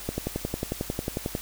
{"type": "click train", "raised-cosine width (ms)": 2, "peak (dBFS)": -14, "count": 15, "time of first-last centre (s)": [0.09, 1.351], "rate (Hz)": 11.1, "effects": ["added 50 Hz sine -47 dBFS peak until 1.41 s", "white hiss -40 dBFS RMS until 1.41 s"]}